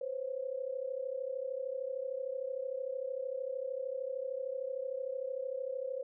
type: tone pair together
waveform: sine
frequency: 508 / 541.2 Hz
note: B4 / C#5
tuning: +49 / -42 cents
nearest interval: minor second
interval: 109 cents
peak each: -38 / -38 dBFS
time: 0.01-6.03 s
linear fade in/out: 5 ms
effects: none